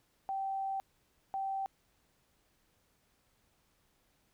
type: tone bursts at uneven times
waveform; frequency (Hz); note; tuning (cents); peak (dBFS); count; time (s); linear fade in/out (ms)
sine; 777; G5; -16; -33; 2; 0.29-0.8 / 1.34-1.66; 0
effects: pink hiss -73 dBFS RMS until 4.33 s